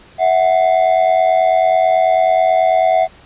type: ring-modulated tone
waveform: triangle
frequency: 698.5 Hz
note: F5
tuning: in tune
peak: -5 dBFS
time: 0.18-3.08 s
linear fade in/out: 50 ms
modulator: 44.6 Hz
effects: pink hiss -44 dBFS RMS until 3.25 s + resampled to 8000 Hz